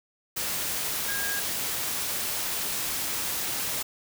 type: tone in noise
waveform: sine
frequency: 1629 Hz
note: G#6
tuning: 34 cents flat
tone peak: -31 dBFS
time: 1.08-1.4 s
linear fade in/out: 10 ms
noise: white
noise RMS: -30 dBFS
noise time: 0.36-3.83 s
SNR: -4 dB
effects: none